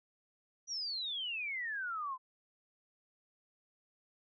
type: exponential sweep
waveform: sine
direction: down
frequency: 5920 to 1006 Hz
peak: -36 dBFS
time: 0.67-2.18 s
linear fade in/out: 50 ms
effects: none